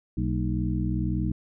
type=harmonic tone with a mistuned harmonic; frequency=62.1 Hz; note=B1; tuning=10 cents sharp; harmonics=1 / 2 / 3 / 4 / 5; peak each=-29 / -29 / -30 / -34 / -32 dBFS; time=0.17-1.32 s; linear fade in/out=5 ms; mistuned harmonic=4; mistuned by=-140 cents; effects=none